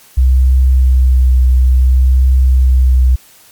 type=tone with vibrato; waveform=sine; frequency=64 Hz; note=C2; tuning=38 cents flat; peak=-5 dBFS; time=0.17-3.16 s; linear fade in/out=10 ms; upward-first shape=triangle; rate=0.58 Hz; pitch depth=24 cents each way; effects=white hiss -43 dBFS RMS until 3.51 s + MP3 96 kbps